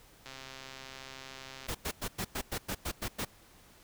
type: click train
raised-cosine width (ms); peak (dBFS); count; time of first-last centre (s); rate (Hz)
0.2; -28; 188; 0.26-1.666; 133
type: noise bursts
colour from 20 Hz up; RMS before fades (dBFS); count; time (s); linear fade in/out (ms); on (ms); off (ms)
pink; -35; 10; 1.68-3.251; 10; 68; 99
effects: pink hiss -59 dBFS RMS until 3.83 s